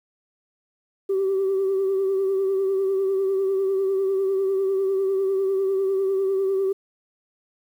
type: tone with vibrato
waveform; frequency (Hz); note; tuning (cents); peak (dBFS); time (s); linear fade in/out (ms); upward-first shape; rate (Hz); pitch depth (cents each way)
sine; 386.7; G4; -24; -18; 1.09-6.73; 10; triangle; 10; 42
effects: tanh soft clip ceiling -16 dBFS + 9-bit